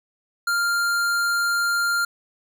sine tone with hard clipping, 1396.9 Hz, F6, in tune, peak -21 dBFS, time 0.47-2.05 s, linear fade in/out 5 ms, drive 17 dB, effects none

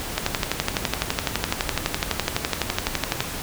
click train, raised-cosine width 0.2 ms, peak -3 dBFS, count 37, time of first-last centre 0.18-3.205 s, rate 11.9 Hz, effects pink hiss -31 dBFS RMS until 3.42 s

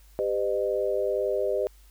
sine tone cluster, 396.9 / 508 / 610 Hz, G4 / B4 / D#5, +22 / +49 / -34 cents, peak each -28 dBFS, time 0.19-1.67 s, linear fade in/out 0 ms, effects added 50 Hz sine -51 dBFS peak until 1.9 s + white hiss -61 dBFS RMS until 1.9 s

